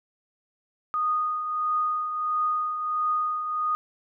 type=tone with tremolo; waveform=sine; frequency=1236 Hz; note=D#6; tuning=12 cents flat; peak=-21 dBFS; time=0.94-3.75 s; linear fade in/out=0 ms; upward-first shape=triangle; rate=1.5 Hz; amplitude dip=55%; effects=none